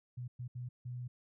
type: tone bursts at uneven times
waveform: sine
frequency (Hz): 123.47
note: B2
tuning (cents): 0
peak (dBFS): -39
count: 4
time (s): 0.17-0.28 / 0.39-0.48 / 0.55-0.69 / 0.85-1.08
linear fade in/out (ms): 10
effects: none